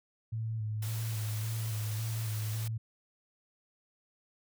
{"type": "tone with vibrato", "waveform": "sine", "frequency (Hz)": 109.7, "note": "A2", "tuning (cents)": -5, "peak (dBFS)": -32, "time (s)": [0.32, 2.78], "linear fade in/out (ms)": 10, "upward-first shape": "square", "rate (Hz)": 1.8, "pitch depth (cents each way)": 33}
{"type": "noise", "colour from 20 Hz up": "white", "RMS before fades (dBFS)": -44, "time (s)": [0.82, 2.68], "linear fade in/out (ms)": 5}
{"effects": []}